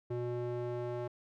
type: tone with band-pass filter sweep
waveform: square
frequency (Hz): 121.4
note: B2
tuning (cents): -29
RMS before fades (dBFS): -37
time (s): 0.1-1.08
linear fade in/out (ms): 10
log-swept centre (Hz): 340 to 520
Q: 1.4
effects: none